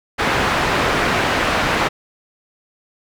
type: low-pass noise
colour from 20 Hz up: white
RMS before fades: -18 dBFS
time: 0.18-1.89 s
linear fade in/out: 20 ms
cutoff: 1800 Hz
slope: 12 dB/octave
effects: none